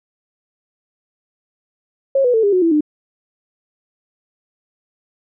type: tone with pitch steps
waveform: sine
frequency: 543 / 492.2 / 446.2 / 404.4 / 366.6 / 332.3 / 301.2 Hz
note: C#5 / B4 / A4 / G#4 / F#4 / E4 / D4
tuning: -36 / -6 / +24 / -46 / -16 / +14 / +44 cents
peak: -11 dBFS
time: 2.15-2.808 s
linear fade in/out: 5 ms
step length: 94 ms
effects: none